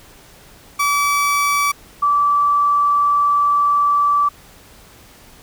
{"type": "tone pair in turn", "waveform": ["30% pulse", "sine"], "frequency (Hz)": [1150, 1158.7], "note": ["D6", "D6"], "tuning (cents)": [-37, -24], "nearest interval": "unison", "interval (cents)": 13, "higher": "second", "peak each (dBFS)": -12, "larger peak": "neither", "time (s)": [[0.79, 1.72], [2.02, 4.29]], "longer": "second", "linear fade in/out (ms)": 10, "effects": ["pink hiss -45 dBFS RMS until 5.42 s"]}